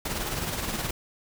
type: noise with tremolo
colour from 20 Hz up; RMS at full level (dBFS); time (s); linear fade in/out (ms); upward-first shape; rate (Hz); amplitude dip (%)
pink; -29; 0.05-0.91; 5; sine; 19; 45
effects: none